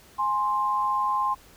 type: tone pair together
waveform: sine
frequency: 833 / 1049.5 Hz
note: G#5 / C6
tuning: +5 / +5 cents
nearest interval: major third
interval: 400 cents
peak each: -28 / -23 dBFS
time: 0.18-1.35 s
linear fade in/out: 20 ms
effects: pink hiss -53 dBFS RMS until 1.56 s